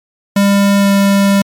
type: tone with pitch glide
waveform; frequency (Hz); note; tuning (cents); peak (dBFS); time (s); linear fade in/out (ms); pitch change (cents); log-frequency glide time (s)
square; 199.9 to 198.52; G3 to G3; +34 to +22; -8; 0.36-1.42; 5; -12; 0.78-0.89
effects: MP3 96 kbps